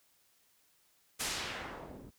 white noise with low-pass filter sweep, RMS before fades -41 dBFS, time 1.19-2.11 s, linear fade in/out 20 ms, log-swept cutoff 11000 to 220 Hz, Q 0.85, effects white hiss -70 dBFS RMS until 2.18 s

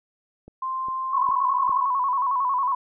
click train, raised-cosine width 2 ms, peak -30 dBFS, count 4, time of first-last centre 0.48-1.695 s, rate 2.47 Hz
sine tone with pitch glide, 1046.5 to 1055.6 Hz, C6 to C6, 0 to +15 cents, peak -25 dBFS, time 0.62-1.85 s, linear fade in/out 5 ms, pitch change +15 cents, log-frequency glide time 0.89-1.71 s
sine tone with vibrato, 1046.5 Hz, C6, in tune, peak -20 dBFS, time 1.13-2.75 s, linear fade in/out 5 ms, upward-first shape square, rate 11 Hz, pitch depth 84 cents each way
effects none

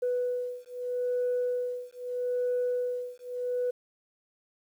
sine beating tone pair, 493.9 / 494.69 Hz, B4 / B4, 0 / +3 cents, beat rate 0.79 Hz, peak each -30 dBFS, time 0.02-3.71 s, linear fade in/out 10 ms, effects tanh soft clip ceiling -22 dBFS + 10-bit

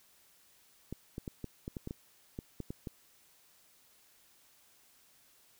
clicks, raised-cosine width 3 ms, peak -26 dBFS, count 12, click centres 0.926 / 1.181 / 1.278 / 1.443 / 1.679 / 1.768 / 1.874 / 1.909 / 2.389 / 2.603 / 2.705 / 2.872 s, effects white hiss -65 dBFS RMS until 5.59 s

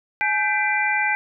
sine tone cluster, 846 / 1561 / 2008 / 2369 Hz, G#5 / G6 / B6 / D7, +32 / -8 / +28 / +14 cents, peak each -24 dBFS, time 0.21-1.15 s, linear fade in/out 0 ms, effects none

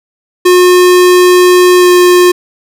square tone with pitch glide, 360 to 357.7 Hz, F#4 to F4, -47 to +41 cents, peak -3 dBFS, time 0.45-2.32 s, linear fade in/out 10 ms, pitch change -12 cents, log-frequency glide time 1.78-1.9 s, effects none

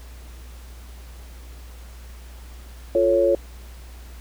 sine chord, F augmented, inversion none, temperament equal, 349.2 / 440 / 554.4 Hz, F4 / A4 / C#5, 0 / 0 / 0 cents, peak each -21 / -23 / -17 dBFS, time 2.95-3.35 s, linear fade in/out 2 ms, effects added 60 Hz sine -38 dBFS peak until 4.2 s + pink hiss -49 dBFS RMS until 4.2 s

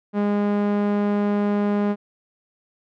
sawtooth tone with low-pass filter, 205.1 Hz, G#3, 21 cents flat, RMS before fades -21 dBFS, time 0.13-1.96 s, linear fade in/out 50 ms, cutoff 1400 Hz, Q 0.5, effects none

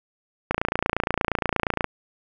click train, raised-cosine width 0.5 ms, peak -6 dBFS, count 39, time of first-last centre 0.51-1.843 s, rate 28.5 Hz, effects none

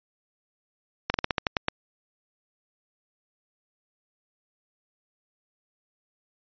slowing click train, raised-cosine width 0.3 ms, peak -7 dBFS, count 9, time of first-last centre 1.1-1.684 s, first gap 41 ms, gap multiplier 1.16, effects resampled to 11025 Hz

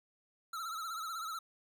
square tone with vibrato, 1321 Hz, E6, 3 cents sharp, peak -39 dBFS, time 0.53-1.39 s, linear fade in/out 5 ms, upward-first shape triangle, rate 16 Hz, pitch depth 97 cents each way, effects none

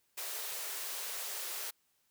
white high-pass noise, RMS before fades -40 dBFS, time 0.17-1.71 s, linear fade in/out 10 ms, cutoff 360 Hz, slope 96 dB/octave, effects white hiss -75 dBFS RMS until 2.1 s

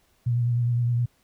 sine tone with vibrato, 120 Hz, B2, 49 cents flat, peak -20 dBFS, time 0.26-1.06 s, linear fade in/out 10 ms, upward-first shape sine, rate 9.7 Hz, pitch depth 29 cents each way, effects pink hiss -65 dBFS RMS until 1.23 s

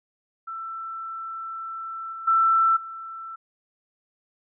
sine tone with level steps, 1334 Hz, E6, 20 cents sharp, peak -31 / -33 / -16 / -34 dBFS, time 0.47-3.36 s, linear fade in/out 10 ms, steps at 2.12 / 2.27 / 2.76 s, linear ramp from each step 10 ms, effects none

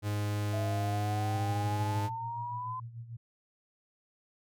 45% pulse tone, 103.83 Hz, G#2, in tune, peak -30 dBFS, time 0.02-2.1 s, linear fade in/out 50 ms
sine exponential sweep, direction up, 658 to 1028 Hz, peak -35 dBFS, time 0.53-2.8 s, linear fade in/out 5 ms
sine tone with tremolo, 116.54 Hz, A#2, in tune, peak -38 dBFS, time 1.34-3.17 s, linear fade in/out 10 ms, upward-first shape sine, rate 6.8 Hz, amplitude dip 70%
effects none

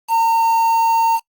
triangle tone with quantisation, 912 Hz, A#5, 38 cents flat, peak -10 dBFS, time 0.08-1.2 s, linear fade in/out 50 ms, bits 5, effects noise-tail reverb RT60 0.1 s tail -25 dB re dry + Opus 32 kbps

